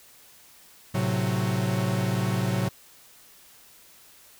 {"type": "chord", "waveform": "45% pulse", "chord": "F# diminished", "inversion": "first", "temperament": "equal with one note detuned", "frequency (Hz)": [110.77, 130.81, 185], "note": ["A2", "C3", "F#3"], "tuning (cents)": [12, 0, 0], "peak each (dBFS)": -28, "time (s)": [0.94, 2.69], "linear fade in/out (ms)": 10, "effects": ["white hiss -53 dBFS RMS until 4.39 s"]}